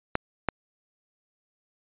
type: clicks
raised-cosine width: 0.5 ms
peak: -8 dBFS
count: 2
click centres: 0.154 / 0.487 s
effects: resampled to 8000 Hz